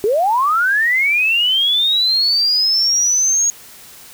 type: linear sweep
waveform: sine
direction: up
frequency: 385 to 6645 Hz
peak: -12 dBFS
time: 0.04-3.5 s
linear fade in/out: 0 ms
effects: white hiss -40 dBFS RMS until 4.13 s